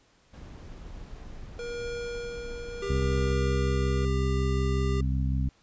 brown noise, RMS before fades -42 dBFS, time 0.33-3.33 s, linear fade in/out 10 ms
square tone with tremolo, 475.7 Hz, A#4, 35 cents sharp, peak -33 dBFS, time 1.59-4.05 s, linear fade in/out 2 ms, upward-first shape sine, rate 0.73 Hz, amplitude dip 45%
square tone, 397.4 Hz, G4, 24 cents sharp, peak -32 dBFS, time 2.82-5.01 s, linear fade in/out 5 ms
harmonic tone, 65.41 Hz, C2, in tune, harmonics 1 / 2 / 3 / 4, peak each -26 / -29 / -35 / -37 dBFS, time 2.89-5.49 s, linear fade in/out 5 ms
effects pink hiss -63 dBFS RMS until 5.62 s + resampled to 16000 Hz

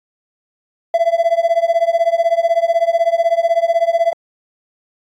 triangle tone with tremolo, 672 Hz, E5, 33 cents sharp, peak -5 dBFS, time 0.94-4.13 s, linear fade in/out 2 ms, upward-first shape triangle, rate 16 Hz, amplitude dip 100%, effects tanh soft clip ceiling -2 dBFS + AAC 64 kbps

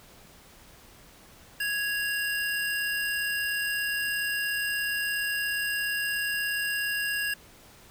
square tone pair together, 1661.2 / 2781 Hz, G#6 / F7, 0 / -8 cents, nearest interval major sixth, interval 892 cents, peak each -29 / -33 dBFS, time 1.6-7.34 s, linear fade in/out 5 ms, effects pink hiss -53 dBFS RMS until 7.9 s

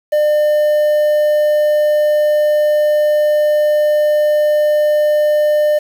triangle tone with quantisation, 600 Hz, D5, 37 cents sharp, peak -8 dBFS, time 0.12-5.79 s, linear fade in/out 10 ms, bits 6, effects none

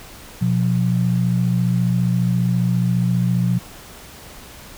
sine tone pair together, 123.47 / 178.19 Hz, B2 / F3, 0 / +35 cents, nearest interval tritone, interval 635 cents, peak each -18 dBFS, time 0.41-3.59 s, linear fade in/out 10 ms, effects pink hiss -40 dBFS RMS until 4.77 s

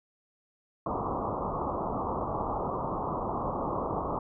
white low-pass noise, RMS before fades -32 dBFS, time 0.86-4.19 s, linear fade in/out 5 ms, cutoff 1200 Hz, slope 96 dB/octave, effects none

